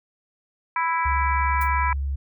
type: harmonic tone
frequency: 330 Hz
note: E4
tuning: 2 cents sharp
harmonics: 3 / 4 / 5 / 6 / 7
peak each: -22 / -30 / -31 / -33 / -30 dBFS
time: 0.76-1.93 s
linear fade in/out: 2 ms
type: tone with vibrato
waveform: sine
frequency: 69.1 Hz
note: C#2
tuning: 5 cents flat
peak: -23 dBFS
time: 1.05-2.16 s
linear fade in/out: 10 ms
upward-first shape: sine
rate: 9.2 Hz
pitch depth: 9 cents each way
type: noise with exponential decay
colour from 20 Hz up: violet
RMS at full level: -30 dBFS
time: 1.61-1.71 s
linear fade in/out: 5 ms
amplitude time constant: 20 ms
effects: none